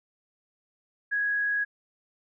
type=tone with frequency modulation; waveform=sine; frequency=1661.2 Hz; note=G#6; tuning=in tune; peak=-24 dBFS; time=1.11-1.65 s; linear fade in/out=20 ms; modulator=58.6 Hz; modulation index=0.22; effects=none